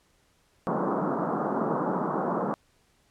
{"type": "band-pass noise", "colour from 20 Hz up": "pink", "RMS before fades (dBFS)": -28, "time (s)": [0.67, 2.54], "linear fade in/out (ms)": 0, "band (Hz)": [160, 1300], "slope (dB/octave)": 48, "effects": ["pink hiss -66 dBFS RMS until 3.1 s", "low-pass 11000 Hz 12 dB/octave"]}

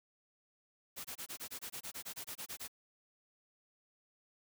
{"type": "noise bursts", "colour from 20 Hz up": "white", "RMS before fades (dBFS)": -44, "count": 16, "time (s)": [0.96, 2.681], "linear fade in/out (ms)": 20, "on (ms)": 86, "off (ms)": 23, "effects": []}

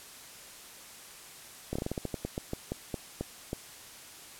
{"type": "slowing click train", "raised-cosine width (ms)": 2, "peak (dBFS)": -19, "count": 16, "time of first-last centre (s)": [1.73, 3.531], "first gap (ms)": 25, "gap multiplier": 1.2, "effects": ["white hiss -49 dBFS RMS until 4.39 s", "low-pass 12000 Hz 12 dB/octave"]}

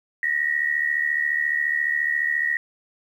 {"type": "tone pair together", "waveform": "sine", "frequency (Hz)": [1856, 1930.4], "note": ["A#6", "B6"], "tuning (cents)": [-8, -40], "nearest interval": "minor second", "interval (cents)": 68, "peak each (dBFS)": -23, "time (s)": [0.23, 2.57], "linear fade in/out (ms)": 2, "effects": ["9-bit"]}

